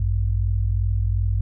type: tone pair together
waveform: sine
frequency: 54.66 / 97.4 Hz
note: A1 / G2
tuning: -11 / -11 cents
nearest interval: minor seventh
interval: 1000 cents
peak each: -21 dBFS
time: 0-1.41 s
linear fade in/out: 5 ms
effects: none